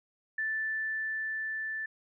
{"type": "tone with level ramp", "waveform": "sine", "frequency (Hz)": 1760, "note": "A6", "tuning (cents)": 0, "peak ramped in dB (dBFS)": [-29, -33], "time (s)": [0.38, 1.86], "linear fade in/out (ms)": 5, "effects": []}